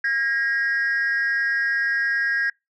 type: tone pair together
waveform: sine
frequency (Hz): 1628 / 1890.6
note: G#6 / A#6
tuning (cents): -35 / +24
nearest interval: minor third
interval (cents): 259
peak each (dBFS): -19 / -23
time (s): 0.04-2.5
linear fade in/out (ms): 5
effects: noise-tail reverb RT60 0.2 s tail -26 dB re dry + tanh soft clip ceiling -16 dBFS